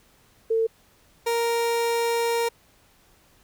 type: tone pair in turn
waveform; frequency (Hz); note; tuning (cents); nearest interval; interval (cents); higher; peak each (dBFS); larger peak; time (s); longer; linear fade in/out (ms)
sine / 30% pulse; 450.1 / 466.5; A4 / A#4; +39 / +1; minor second; 62; second; -19; neither; 0.5-0.67 / 1.26-2.49; second; 10
effects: pink hiss -59 dBFS RMS until 3.43 s